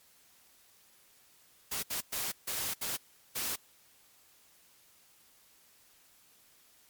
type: noise bursts at uneven times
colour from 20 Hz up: white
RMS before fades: -35 dBFS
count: 6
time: 1.71-1.83 / 1.9-2.01 / 2.12-2.32 / 2.47-2.74 / 2.81-2.97 / 3.35-3.56 s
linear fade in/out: 10 ms
effects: white hiss -63 dBFS RMS until 6.89 s + MP3 96 kbps